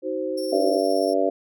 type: chord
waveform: sine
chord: C diminished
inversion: first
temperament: just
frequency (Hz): 314 / 376.7 / 523.3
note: Eb4 / Gb4 / C5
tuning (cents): +16 / +31 / 0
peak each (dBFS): -30 / -29 / -27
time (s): 0.02-0.81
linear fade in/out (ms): 50
type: tone with tremolo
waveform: sawtooth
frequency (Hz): 5450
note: F8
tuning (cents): -43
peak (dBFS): -31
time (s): 0.37-1.14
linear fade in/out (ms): 10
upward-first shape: triangle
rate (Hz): 17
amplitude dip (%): 45
type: harmonic tone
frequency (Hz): 96.4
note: G2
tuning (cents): -28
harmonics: 3 / 4 / 5 / 6 / 7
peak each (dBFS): -26 / -26 / -26 / -24 / -24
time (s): 0.52-1.3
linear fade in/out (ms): 10
effects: none